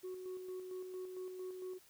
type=tone with tremolo; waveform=sine; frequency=369.4 Hz; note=F#4; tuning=3 cents flat; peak=-39 dBFS; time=0.03-1.79 s; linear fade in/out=20 ms; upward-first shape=square; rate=4.4 Hz; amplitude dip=45%; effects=tanh soft clip ceiling -40 dBFS + white hiss -65 dBFS RMS until 1.89 s